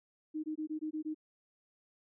sine tone bursts, 310 Hz, D#4, 6 cents flat, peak -34 dBFS, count 7, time 0.34-1.146 s, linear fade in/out 20 ms, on 98 ms, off 20 ms, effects none

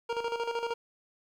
25% pulse tone with tremolo, 467.1 Hz, A#4, 3 cents sharp, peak -25 dBFS, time 0.09-0.74 s, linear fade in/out 10 ms, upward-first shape square, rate 13 Hz, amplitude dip 60%, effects low-pass 4000 Hz 12 dB/octave + 10-bit

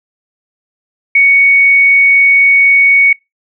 sine tone, 2229 Hz, C#7, 9 cents sharp, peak -4 dBFS, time 1.15-3.13 s, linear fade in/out 5 ms, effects noise-tail reverb RT60 0.2 s tail -24 dB re dry

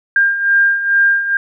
sine beating tone pair, 1600 / 1602.3 Hz, G6 / G6, +35 / +37 cents, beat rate 2.3 Hz, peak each -17 / -11 dBFS, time 0.16-1.37 s, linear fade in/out 2 ms, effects none

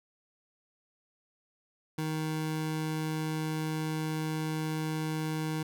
25% pulse tone, 156.6 Hz, D#3, 11 cents sharp, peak -27 dBFS, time 1.98-5.63 s, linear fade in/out 5 ms, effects none

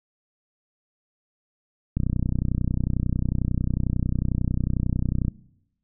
click train, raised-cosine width 5 ms, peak -11 dBFS, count 104, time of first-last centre 1.97-5.282 s, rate 31.1 Hz, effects noise-tail reverb RT60 0.9 s tail -22 dB re dry

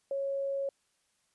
sine tone, 551 Hz, C#5, 11 cents flat, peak -30 dBFS, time 0.11-0.69 s, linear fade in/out 2 ms, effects white hiss -74 dBFS RMS until 1.34 s + resampled to 24000 Hz

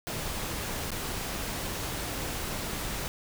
pink noise with dropouts, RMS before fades -34 dBFS, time 0.07-3.08 s, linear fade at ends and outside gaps 0 ms, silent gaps 0.905-0.917 s, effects none

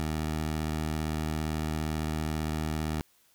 15% pulse tone with vibrato, 77.78 Hz, D#2, in tune, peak -23 dBFS, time 0-3.01 s, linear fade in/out 0 ms, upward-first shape sine, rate 15 Hz, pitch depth 18 cents each way, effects white hiss -65 dBFS RMS until 3.34 s

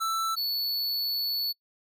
square tone pair in turn, 1326 / 4436 Hz, E6 / C#8, +10 / 0 cents, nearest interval octave + major sixth, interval 2090 cents, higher second, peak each -27 dBFS, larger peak neither, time 0-0.36 / 0.36-1.53 s, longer second, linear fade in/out 20 ms, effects noise-tail reverb RT60 0.1 s tail -26 dB re dry

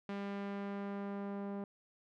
sawtooth tone with low-pass filter sweep, 200 Hz, G3, 35 cents sharp, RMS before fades -41 dBFS, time 0.09-1.64 s, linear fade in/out 2 ms, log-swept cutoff 2900 to 910 Hz, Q 0.79, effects none

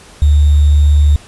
sine tone with sample-and-hold, 73.42 Hz, D2, in tune, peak -5 dBFS, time 0.22-1.16 s, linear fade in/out 0 ms, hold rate 3675 Hz, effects pink hiss -39 dBFS RMS until 1.27 s + resampled to 24000 Hz

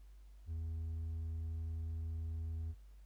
sine tone with hard clipping, 81.2 Hz, E2, 26 cents flat, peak -39 dBFS, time 0.46-2.75 s, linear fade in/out 50 ms, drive 2 dB, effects added 50 Hz sine -54 dBFS peak until 3.05 s + pink hiss -75 dBFS RMS until 3.05 s

